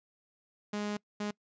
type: tone bursts at uneven times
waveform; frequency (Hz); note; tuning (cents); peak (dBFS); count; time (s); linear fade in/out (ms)
sawtooth; 207.7; G#3; 0; -29; 2; 0.73-0.97 / 1.2-1.31; 5
effects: noise-tail reverb RT60 0.1 s tail -24 dB re dry + resampled to 16000 Hz